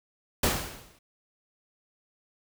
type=noise with exponential decay; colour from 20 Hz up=pink; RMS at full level=-22 dBFS; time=0.43-0.99 s; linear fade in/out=5 ms; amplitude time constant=120 ms; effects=none